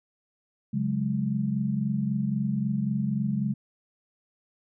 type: chord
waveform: sine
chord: C# suspended fourth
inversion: none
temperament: equal with one note detuned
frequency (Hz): 138.59 / 183.93 / 207.7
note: C#3 / F#3 / G#3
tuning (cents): 0 / -10 / 0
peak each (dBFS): -29 / -31 / -27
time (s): 0.73-3.54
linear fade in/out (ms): 10
effects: none